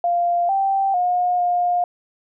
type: tone with pitch steps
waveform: sine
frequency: 696 / 781 / 717 / 709 Hz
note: F5 / G5 / F5 / F5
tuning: -6 / -7 / +45 / +26 cents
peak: -16 dBFS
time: 0.04-1.84 s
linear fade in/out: 2 ms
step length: 450 ms
effects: none